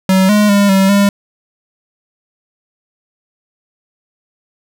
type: tone with pitch steps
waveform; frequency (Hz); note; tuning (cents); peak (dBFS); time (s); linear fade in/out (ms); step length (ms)
square; 189.2 / 209.1 / 201.7 / 192.9 / 200.9; F#3 / G#3 / G3 / G3 / G3; +39 / +12 / +50 / -28 / +43; -8; 0.09-1.09; 2; 200
effects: none